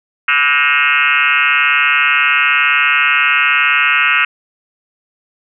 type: tone with frequency modulation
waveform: sine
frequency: 2011 Hz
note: B6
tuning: 31 cents sharp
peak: -9 dBFS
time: 0.28-4.25 s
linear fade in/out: 5 ms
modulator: 141 Hz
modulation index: 5.4
effects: none